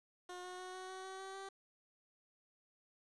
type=tone with pitch steps; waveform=15% pulse; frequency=360 / 364 / 368 / 372.1 / 376.2 / 380.3 / 384.5 / 388.7 Hz; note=F#4 / F#4 / F#4 / F#4 / F#4 / F#4 / G4 / G4; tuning=-47 / -28 / -9 / +10 / +29 / +48 / -33 / -15 cents; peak=-40 dBFS; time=0.29-1.49 s; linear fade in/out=5 ms; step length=150 ms; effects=resampled to 22050 Hz + 11-bit